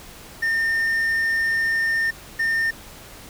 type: tone pair in turn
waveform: triangle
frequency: 1814 / 1814 Hz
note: A#6 / A#6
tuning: -48 / -48 cents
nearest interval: unison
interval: 0 cents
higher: neither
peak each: -17 dBFS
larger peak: neither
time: 0.42-2.11 / 2.39-2.71 s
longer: first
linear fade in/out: 10 ms
effects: pink hiss -42 dBFS RMS until 3.29 s